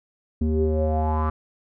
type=tone with low-pass filter sweep; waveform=square; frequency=77.78 Hz; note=D#2; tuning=in tune; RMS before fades=-22 dBFS; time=0.41-1.3 s; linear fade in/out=5 ms; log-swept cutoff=280 to 1200 Hz; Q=6.4; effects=none